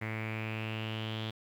sawtooth tone with low-pass filter sweep, 110 Hz, A2, in tune, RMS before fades -37 dBFS, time 0.01-1.31 s, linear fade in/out 10 ms, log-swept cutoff 2100 to 3400 Hz, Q 6.5, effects 10-bit

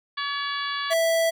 harmonic tone, 568 Hz, C#5, 42 cents sharp, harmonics 2 / 3 / 4 / 5 / 6 / 7 / 8, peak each -30 / -31 / -38 / -39 / -33 / -40 / -38 dBFS, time 0.17-0.94 s, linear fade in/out 10 ms
square tone, 659 Hz, E5, 1 cent flat, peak -20 dBFS, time 0.9-1.31 s, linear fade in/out 20 ms
effects none

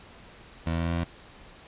20% pulse tone with pitch steps, 82.41 / 82.98 / 83.56 / 84.14 / 84.73 / 85.32 Hz, E2 / E2 / E2 / E2 / E2 / F2, 0 / +12 / +24 / +36 / +48 / -40 cents, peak -21 dBFS, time 0.66-1.044 s, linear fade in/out 10 ms, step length 64 ms, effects pink hiss -50 dBFS RMS until 1.67 s + resampled to 8000 Hz

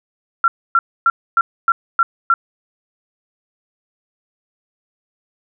sine tone bursts, 1366 Hz, F6, 39 cents flat, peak -9 dBFS, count 7, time 0.44-2.34 s, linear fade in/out 2 ms, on 40 ms, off 270 ms, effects none

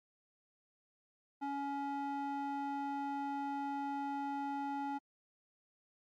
square tone with band-pass filter, 280.6 Hz, C#4, 21 cents sharp, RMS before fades -39 dBFS, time 1.41-4.99 s, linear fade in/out 20 ms, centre 680 Hz, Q 3, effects AAC 64 kbps

